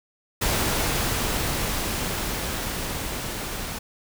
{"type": "noise with level ramp", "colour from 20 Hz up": "pink", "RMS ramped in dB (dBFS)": [-23, -32], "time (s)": [0.41, 3.79], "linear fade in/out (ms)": 10, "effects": []}